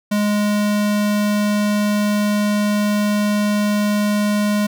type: tone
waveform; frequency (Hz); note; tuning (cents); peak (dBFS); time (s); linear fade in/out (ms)
square; 207.7; G#3; 0; -16; 0.11-4.67; 10
effects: none